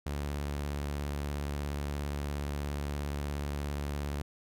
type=tone with vibrato; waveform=sawtooth; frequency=72.1 Hz; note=D2; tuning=31 cents flat; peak=-29 dBFS; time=0.06-4.22 s; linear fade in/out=5 ms; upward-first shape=triangle; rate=17 Hz; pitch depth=54 cents each way; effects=none